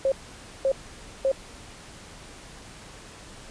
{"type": "tone bursts", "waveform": "sine", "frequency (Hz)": 538, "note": "C5", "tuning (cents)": 48, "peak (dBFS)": -19, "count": 3, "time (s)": [0.05, 1.317], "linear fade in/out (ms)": 2, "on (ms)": 69, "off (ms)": 530, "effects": ["pink hiss -45 dBFS RMS until 3.5 s", "resampled to 22050 Hz"]}